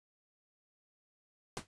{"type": "noise with exponential decay", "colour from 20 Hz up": "pink", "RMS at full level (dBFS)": -35, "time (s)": [1.57, 1.67], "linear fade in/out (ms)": 0, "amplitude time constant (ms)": 21, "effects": ["resampled to 22050 Hz"]}